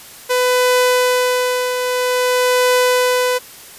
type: tone with tremolo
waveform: sawtooth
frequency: 500 Hz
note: B4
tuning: 21 cents sharp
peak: -7 dBFS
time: 0.29-3.39 s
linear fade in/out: 20 ms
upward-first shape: triangle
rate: 0.51 Hz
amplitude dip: 55%
effects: white hiss -38 dBFS RMS until 3.78 s + resampled to 32000 Hz